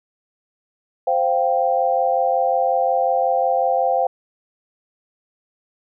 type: chord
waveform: sine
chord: C suspended fourth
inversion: none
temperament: equal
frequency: 523.3 / 698.5 / 784 Hz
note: C5 / F5 / G5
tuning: 0 / 0 / 0 cents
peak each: -20 dBFS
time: 1.07-4.07 s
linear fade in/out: 5 ms
effects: none